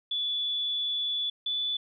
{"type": "tone pair in turn", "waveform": "sine", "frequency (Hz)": [3445, 3473], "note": ["A7", "A7"], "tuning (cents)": [-37, -23], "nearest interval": "unison", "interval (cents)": 14, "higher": "second", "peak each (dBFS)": -27, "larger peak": "neither", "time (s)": [[0.11, 1.3], [1.46, 1.77]], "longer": "first", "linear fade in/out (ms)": 5, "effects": []}